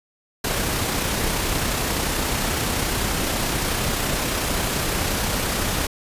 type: noise with amplitude modulation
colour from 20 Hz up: pink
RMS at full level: -22 dBFS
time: 0.44-5.87 s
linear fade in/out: 5 ms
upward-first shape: sine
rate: 31.5 Hz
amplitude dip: 25%
effects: resampled to 32000 Hz